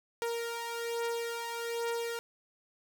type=beating tone pair; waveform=sawtooth; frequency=466.2 / 467.4 Hz; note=A#4 / A#4; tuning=0 / +5 cents; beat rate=1.2 Hz; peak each=-31 / -35 dBFS; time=0.22-2.19 s; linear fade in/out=0 ms; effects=none